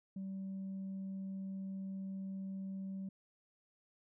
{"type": "tone", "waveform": "sine", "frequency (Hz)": 192.5, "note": "G3", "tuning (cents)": -31, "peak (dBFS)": -38, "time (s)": [0.16, 3.09], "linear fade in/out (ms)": 5, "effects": ["tanh soft clip ceiling -38 dBFS"]}